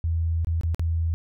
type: tone with dropouts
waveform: sine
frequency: 82.41 Hz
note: E2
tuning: in tune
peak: -21 dBFS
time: 0.04-1.14 s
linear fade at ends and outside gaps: 0 ms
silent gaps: 0.447-0.471 / 0.611-0.634 / 0.746-0.795 s
effects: none